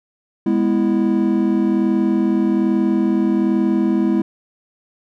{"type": "chord", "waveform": "triangle", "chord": "E major", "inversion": "first", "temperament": "just", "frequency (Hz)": [206, 247.2, 329.6], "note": ["G#3", "B3", "E4"], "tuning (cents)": [-14, 2, 0], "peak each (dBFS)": [-16, -18, -16], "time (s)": [0.46, 4.22], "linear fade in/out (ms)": 5, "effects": []}